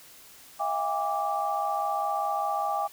sine tone cluster, 649 / 714 / 809 / 1168 Hz, E5 / F5 / G#5 / D6, -27 / +38 / -46 / -10 cents, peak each -34 / -36 / -28 / -31 dBFS, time 0.59-2.88 s, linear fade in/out 20 ms, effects white hiss -51 dBFS RMS until 2.92 s

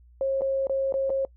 sine tone with dropouts, 540 Hz, C#5, 45 cents flat, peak -22 dBFS, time 0.21-1.25 s, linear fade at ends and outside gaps 1 ms, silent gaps 0.41-0.418 / 0.67-0.696 / 0.924-0.94 / 1.096-1.102 s, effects noise-tail reverb RT60 0.1 s tail -24 dB re dry + added 60 Hz sine -51 dBFS peak until 1.36 s

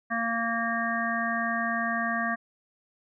harmonic tone, 230.4 Hz, A#3, 20 cents flat, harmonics 1 / 3 / 5 / 7 / 8, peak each -32 / -32 / -32 / -32 / -32 dBFS, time 0.1-2.36 s, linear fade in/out 20 ms, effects none

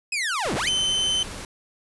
sawtooth linear two-way sweep, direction down then up, 2596 to 94.2 to 2596 Hz, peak -20 dBFS, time 0.12-0.69 s, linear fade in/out 5 ms, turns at 0.55 s
pink noise, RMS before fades -36 dBFS, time 0.45-1.45 s, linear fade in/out 2 ms
40% pulse tone, 3062 Hz, G7, 41 cents flat, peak -20 dBFS, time 0.67-1.23 s, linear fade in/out 2 ms
effects resampled to 24000 Hz

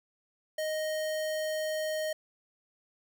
square tone, 622.3 Hz, D#5, in tune, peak -31 dBFS, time 0.58-2.13 s, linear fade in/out 5 ms, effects none

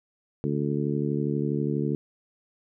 harmonic tone, 72.3 Hz, D2, 27 cents flat, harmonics 2 / 3 / 4 / 5 / 6, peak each -28 / -30 / -31 / -32 / -33 dBFS, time 0.44-1.95 s, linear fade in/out 0 ms, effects none

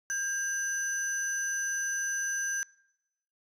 sine tone pair together, 1598 / 6033 Hz, G6 / F#8, +33 / +33 cents, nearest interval octave + major seventh, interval 2300 cents, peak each -30 / -30 dBFS, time 0.1-2.63 s, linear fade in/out 0 ms, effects noise-tail reverb RT60 0.9 s tail -25 dB re dry + tanh soft clip ceiling -26 dBFS

